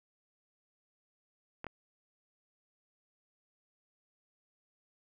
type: clicks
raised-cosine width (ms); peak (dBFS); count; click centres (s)
0.5; -25; 2; 1.644 / 1.667
effects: 10-bit